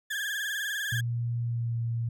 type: tone with vibrato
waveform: 35% pulse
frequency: 1662 Hz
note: G#6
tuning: 1 cent sharp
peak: -28 dBFS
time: 0.1-1.01 s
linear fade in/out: 10 ms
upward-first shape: triangle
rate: 20 Hz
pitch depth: 110 cents each way
type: tone with pitch glide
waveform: sine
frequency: 118.4 to 116.37 Hz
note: A#2 to A#2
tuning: +27 to -3 cents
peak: -27 dBFS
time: 0.92-2.09 s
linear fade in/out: 5 ms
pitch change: -30 cents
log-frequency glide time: 1.42-1.78 s
effects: none